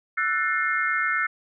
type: chord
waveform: sine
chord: F# half-diminished seventh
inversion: third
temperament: just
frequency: 1332 / 1480 / 1776 / 2131 Hz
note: E6 / F#6 / A6 / C7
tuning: +18 / 0 / +16 / +31 cents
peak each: -27 dBFS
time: 0.17-1.27 s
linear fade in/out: 10 ms
effects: none